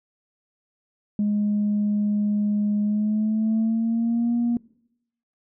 sine tone with pitch glide, 207.7 to 237.2 Hz, G#3 to A#3, 0 to +30 cents, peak -18 dBFS, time 1.19-4.57 s, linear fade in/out 2 ms, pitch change +230 cents, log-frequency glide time 2.82-4.34 s, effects noise-tail reverb RT60 0.8 s tail -23 dB re dry + tanh soft clip ceiling -16 dBFS

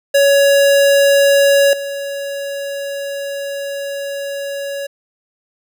square tone with level steps, 560 Hz, C#5, 18 cents sharp, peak -9 / -22 dBFS, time 0.14-4.87 s, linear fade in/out 10 ms, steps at 1.73 s, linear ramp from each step 2 ms, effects none

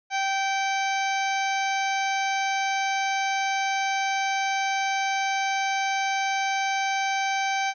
harmonic tone with a mistuned harmonic, 780 Hz, G5, 9 cents flat, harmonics 1 / 2 / 3 / 4 / 5 / 6 / 7 / 8, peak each -25 / -31 / -30 / -38 / -39 / -42 / -43 / -38 dBFS, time 0.1-7.74 s, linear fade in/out 50 ms, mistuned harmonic 3, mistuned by -17 cents, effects none

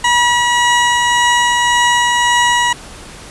20% pulse tone with tremolo, 965 Hz, B5, 40 cents flat, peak -4 dBFS, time 0.04-2.73 s, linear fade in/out 5 ms, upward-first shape triangle, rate 1.8 Hz, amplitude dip 25%, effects pink hiss -34 dBFS RMS until 3.3 s + resampled to 24000 Hz

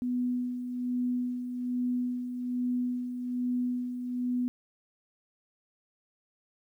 sine tone with tremolo, 247.5 Hz, B3, 4 cents sharp, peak -26 dBFS, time 0.02-4.48 s, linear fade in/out 0 ms, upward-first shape sine, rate 1.2 Hz, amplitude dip 55%, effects 11-bit

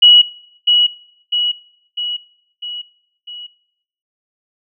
sine tone with echo, 2921 Hz, F#7, 23 cents flat, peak -3 dBFS, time 0.02-0.22 s, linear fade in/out 10 ms, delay 650 ms, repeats 5, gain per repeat -5 dB, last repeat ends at 3.47 s, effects noise-tail reverb RT60 0.8 s tail -23 dB re dry

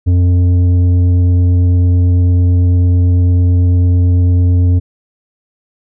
sine tone with tanh clipping, 89.1 Hz, F2, 35 cents sharp, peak -8 dBFS, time 0.06-4.8 s, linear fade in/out 20 ms, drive 8 dB, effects none

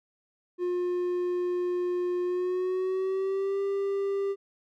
triangle tone with pitch glide, 356.6 to 395.7 Hz, F4 to G4, +36 to +16 cents, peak -24 dBFS, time 0.58-4.36 s, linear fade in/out 50 ms, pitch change +180 cents, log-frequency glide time 2.23-3.61 s, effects none

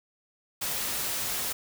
white noise, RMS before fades -31 dBFS, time 0.61-1.53 s, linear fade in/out 10 ms, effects none

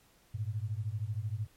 sine beating tone pair, 101.1 / 114.1 Hz, G#2 / A#2, -46 / -37 cents, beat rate 13 Hz, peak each -35 / -36 dBFS, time 0.34-1.47 s, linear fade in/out 10 ms, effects pink hiss -65 dBFS RMS until 1.56 s + MP3 64 kbps

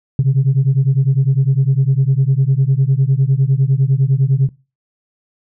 sine beating tone pair, 130.3 / 140.2 Hz, C3 / C#3, -7 / +20 cents, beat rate 9.9 Hz, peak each -12 dBFS, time 0.19-4.49 s, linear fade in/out 2 ms, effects noise-tail reverb RT60 0.3 s tail -21 dB re dry + tanh soft clip ceiling -6 dBFS

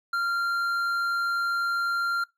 triangle tone with hard clipping, 1386 Hz, F6, 14 cents flat, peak -25 dBFS, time 0.13-2.24 s, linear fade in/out 5 ms, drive 9 dB, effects noise-tail reverb RT60 0.2 s tail -23 dB re dry

